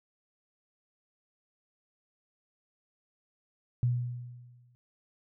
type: tone with exponential decay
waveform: sine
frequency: 122.1 Hz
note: B2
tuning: 19 cents flat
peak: -22 dBFS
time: 3.83-4.75 s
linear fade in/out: 0 ms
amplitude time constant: 200 ms
effects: none